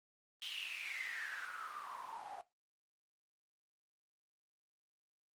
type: noise with band-pass filter sweep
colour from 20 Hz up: white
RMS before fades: -45 dBFS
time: 0.42-2.41 s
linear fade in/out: 0 ms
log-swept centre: 3200 to 740 Hz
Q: 9.6
effects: noise-tail reverb RT60 0.2 s tail -17 dB re dry + Opus 24 kbps